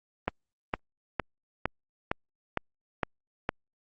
click train, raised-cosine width 0.5 ms, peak -11 dBFS, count 8, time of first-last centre 0.28-3.491 s, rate 2.18 Hz, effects Opus 24 kbps

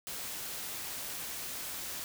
white noise, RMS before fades -40 dBFS, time 0.07-2.04 s, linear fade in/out 0 ms, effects none

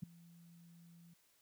sine tone with ADSR envelope, 169.9 Hz, F3, 47 cents flat, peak -36 dBFS, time 0.02-1.14 s, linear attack 13 ms, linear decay 7 ms, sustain -22 dB, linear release 8 ms, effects white hiss -73 dBFS RMS until 1.41 s

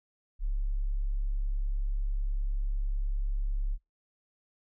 sine tone, 34.65 Hz, C#1, in tune, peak -27 dBFS, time 0.39-3.78 s, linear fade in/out 50 ms, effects noise-tail reverb RT60 0.2 s tail -22 dB re dry

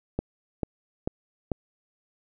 click train, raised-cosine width 2 ms, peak -13 dBFS, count 4, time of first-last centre 0.19-1.517 s, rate 2.26 Hz, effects none

